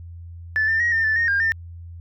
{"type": "tone with pitch steps", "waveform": "sine", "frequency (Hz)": [1746, 1793, 1892, 1807, 1756, 1849, 1608, 1802], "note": ["A6", "A6", "A#6", "A6", "A6", "A#6", "G6", "A6"], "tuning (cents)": [-14, 32, 25, 46, -4, -15, 44, 41], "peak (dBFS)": -16, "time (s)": [0.56, 1.52], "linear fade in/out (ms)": 0, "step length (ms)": 120, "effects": ["tanh soft clip ceiling -13 dBFS", "added 85 Hz sine -35 dBFS peak until 2 s"]}